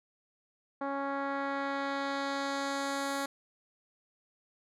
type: tone with low-pass filter sweep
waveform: 10% pulse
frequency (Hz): 277.2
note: C#4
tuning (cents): 0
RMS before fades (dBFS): -34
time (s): 0.81-3.26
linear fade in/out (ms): 5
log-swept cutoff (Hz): 1100 to 12000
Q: 0.93
effects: none